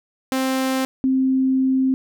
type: tone pair in turn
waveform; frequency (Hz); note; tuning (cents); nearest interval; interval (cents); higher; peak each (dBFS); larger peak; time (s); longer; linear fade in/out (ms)
sawtooth / sine; 262.8 / 262.8; C4 / C4; +8 / +8; unison; 0; neither; -15; neither; 0.32-0.85 / 1.04-1.94; second; 0
effects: none